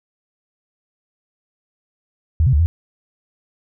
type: tone with pitch steps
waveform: sine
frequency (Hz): 80 / 130.5 / 73 / 84.2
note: D#2 / C3 / D2 / E2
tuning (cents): +49 / -4 / -10 / +37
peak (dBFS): -11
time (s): 2.4-2.66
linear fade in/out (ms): 0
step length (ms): 65
effects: none